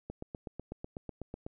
click train, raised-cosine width 2 ms, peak -26 dBFS, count 12, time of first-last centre 0.1-1.465 s, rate 8.06 Hz, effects none

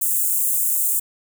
white high-pass noise, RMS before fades -20 dBFS, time 0.01-1 s, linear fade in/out 10 ms, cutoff 7400 Hz, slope 48 dB/octave, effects none

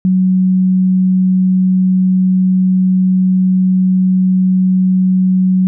sine tone, 185.8 Hz, F#3, 7 cents sharp, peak -8 dBFS, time 0.05-5.67 s, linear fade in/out 0 ms, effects none

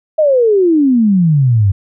sine exponential sweep, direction down, 642 to 93.4 Hz, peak -7 dBFS, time 0.18-1.72 s, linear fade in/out 10 ms, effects none

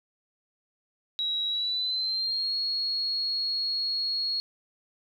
sine tone with pitch glide, 3866 to 4314 Hz, B7 to C#8, -38 to -48 cents, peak -26 dBFS, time 1.19-4.4 s, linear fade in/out 0 ms, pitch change +190 cents, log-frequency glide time 1.48-2.55 s, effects 10-bit

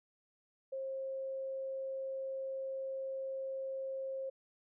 sine tone, 534 Hz, C5, 35 cents sharp, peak -37 dBFS, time 0.72-4.3 s, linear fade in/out 10 ms, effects none

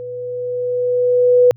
sine tone with level ramp, 493.9 Hz, B4, in tune, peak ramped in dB -26 to -6 dBFS, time 0-1.51 s, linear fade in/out 0 ms, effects added 119 Hz sine -41 dBFS peak until 1.56 s

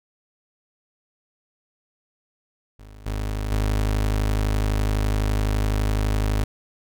30% pulse tone with level steps, 51.91 Hz, G#1, in tune, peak -39 / -22 / -17 dBFS, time 2.79-6.44 s, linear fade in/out 5 ms, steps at 3.06 / 3.51 s, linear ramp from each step 5 ms, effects none

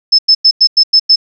sine tone bursts, 5240 Hz, E8, 11 cents flat, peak -3 dBFS, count 7, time 0.12-1.159 s, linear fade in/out 10 ms, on 67 ms, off 95 ms, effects none

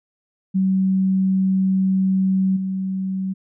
sine tone with level steps, 190 Hz, F#3, 46 cents sharp, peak -15 / -21 dBFS, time 0.54-3.34 s, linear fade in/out 20 ms, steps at 2.56 s, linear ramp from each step 10 ms, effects none

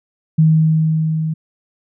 sine tone with level ramp, 158.3 Hz, D#3, 30 cents sharp, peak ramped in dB -7 to -17 dBFS, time 0.38-1.34 s, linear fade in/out 10 ms, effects none

